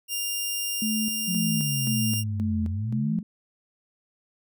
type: tone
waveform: 10% pulse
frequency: 2800 Hz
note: F7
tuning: 4 cents sharp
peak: -18 dBFS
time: 0.08-2.24 s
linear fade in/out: 50 ms
type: tone with tremolo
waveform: sine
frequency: 216.8 Hz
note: A3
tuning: 25 cents flat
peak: -25 dBFS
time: 0.82-3.23 s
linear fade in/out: 2 ms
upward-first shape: square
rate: 1.9 Hz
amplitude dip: 70%
type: exponential two-way sweep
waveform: sine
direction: down then up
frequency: 184.5 to 83.5 to 184.5 Hz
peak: -26 dBFS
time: 1.27-3.21 s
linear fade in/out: 20 ms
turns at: 2.66 s
effects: none